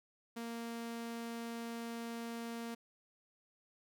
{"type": "tone", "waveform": "sawtooth", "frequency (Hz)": 232.2, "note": "A#3", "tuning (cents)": -7, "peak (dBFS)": -37, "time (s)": [0.36, 2.75], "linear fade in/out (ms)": 10, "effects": []}